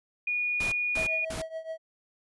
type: tone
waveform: sine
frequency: 2449 Hz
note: D#7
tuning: 28 cents flat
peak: -26 dBFS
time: 0.27-1.25 s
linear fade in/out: 5 ms
type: noise bursts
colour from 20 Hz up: pink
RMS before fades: -36 dBFS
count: 3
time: 0.6-1.42 s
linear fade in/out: 5 ms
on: 120 ms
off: 230 ms
type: tone with tremolo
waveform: triangle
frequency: 645 Hz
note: E5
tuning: 38 cents flat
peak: -29 dBFS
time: 0.96-1.78 s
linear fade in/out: 20 ms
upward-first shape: triangle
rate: 7 Hz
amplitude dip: 90%
effects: resampled to 24000 Hz